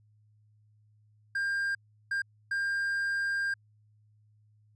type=tone bursts at uneven times; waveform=triangle; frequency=1600 Hz; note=G6; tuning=35 cents sharp; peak=-26 dBFS; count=3; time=1.35-1.75 / 2.11-2.22 / 2.51-3.54 s; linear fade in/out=5 ms; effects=added 106 Hz sine -61 dBFS peak until 4.75 s + resampled to 24000 Hz